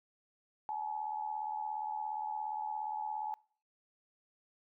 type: tone with amplitude modulation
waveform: sine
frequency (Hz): 855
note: A5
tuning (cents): -50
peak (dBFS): -32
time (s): 0.69-3.34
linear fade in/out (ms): 0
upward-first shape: sine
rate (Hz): 77.2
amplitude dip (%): 70
effects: noise-tail reverb RT60 0.5 s tail -24 dB re dry